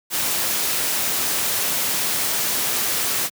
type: noise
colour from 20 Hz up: white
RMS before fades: -22 dBFS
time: 0.1-3.3 s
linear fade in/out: 50 ms
effects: high-pass 100 Hz 12 dB/octave